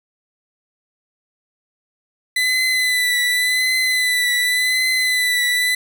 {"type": "tone with vibrato", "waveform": "30% pulse", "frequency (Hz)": 2001, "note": "B6", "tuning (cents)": 22, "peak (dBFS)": -13, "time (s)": [2.36, 5.75], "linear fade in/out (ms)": 5, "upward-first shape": "triangle", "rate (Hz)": 0.89, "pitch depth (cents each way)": 37, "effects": ["8-bit"]}